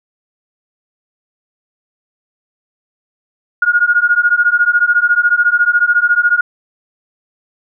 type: beating tone pair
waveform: sine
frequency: 1426 / 1440 Hz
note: F6 / F#6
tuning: +36 / -47 cents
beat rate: 14 Hz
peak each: -12 dBFS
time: 3.62-6.41 s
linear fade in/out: 5 ms
effects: none